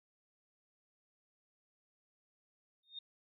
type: tone with exponential growth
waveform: sine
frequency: 3678 Hz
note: A#7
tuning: 24 cents flat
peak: -40 dBFS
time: 2.83-2.99 s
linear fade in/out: 5 ms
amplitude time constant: 33 ms
effects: none